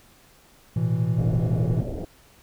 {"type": "chord", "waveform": "triangle", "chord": "A suspended second", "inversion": "none", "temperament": "equal with one note detuned", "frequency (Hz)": [111.86, 123.47, 164.81], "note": ["A2", "B2", "E3"], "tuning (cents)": [29, 0, 0], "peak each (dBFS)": -23, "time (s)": [0.76, 1.81], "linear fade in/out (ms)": 5}
{"type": "low-pass noise", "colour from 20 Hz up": "pink", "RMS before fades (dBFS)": -31, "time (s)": [1.18, 2.05], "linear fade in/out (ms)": 5, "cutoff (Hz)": 690, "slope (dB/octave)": 48}
{"effects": ["pink hiss -55 dBFS RMS until 2.42 s"]}